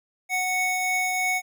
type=tone pair together; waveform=square; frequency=740 / 2217 Hz; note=F#5 / C#7; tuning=0 / 0 cents; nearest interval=octave + perfect fifth; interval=1900 cents; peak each=-28 / -25 dBFS; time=0.29-1.42 s; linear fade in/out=50 ms; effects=none